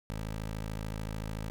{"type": "tone", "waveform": "15% pulse", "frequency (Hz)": 53.6, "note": "A1", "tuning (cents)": -45, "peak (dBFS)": -29, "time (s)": [0.1, 1.5], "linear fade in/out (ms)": 0, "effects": []}